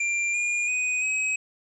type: tone with pitch steps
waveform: square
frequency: 2377 / 2421 / 2493 / 2542 Hz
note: D7 / D#7 / D#7 / D#7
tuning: +20 / -48 / +3 / +36 cents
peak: -24 dBFS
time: 0-1.36 s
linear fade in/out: 5 ms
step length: 340 ms
effects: resampled to 24000 Hz